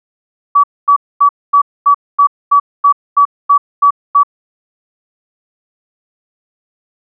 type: tone bursts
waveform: sine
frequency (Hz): 1143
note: D6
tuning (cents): -47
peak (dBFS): -4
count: 12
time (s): 0.55-4.234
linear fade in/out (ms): 10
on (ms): 87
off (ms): 240
effects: none